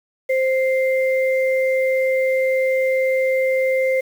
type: tone pair together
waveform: sine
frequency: 523.2 / 2093 Hz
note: C5 / C7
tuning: 0 / 0 cents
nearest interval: 2 octaves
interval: 2400 cents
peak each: -16 / -24 dBFS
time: 0.29-4.01 s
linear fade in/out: 10 ms
effects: 7-bit